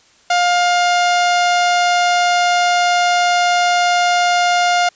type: tone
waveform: sawtooth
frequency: 707 Hz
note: F5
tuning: 21 cents sharp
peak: -8 dBFS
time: 0.3-4.89 s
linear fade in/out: 5 ms
effects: white hiss -51 dBFS RMS until 4.95 s + resampled to 16000 Hz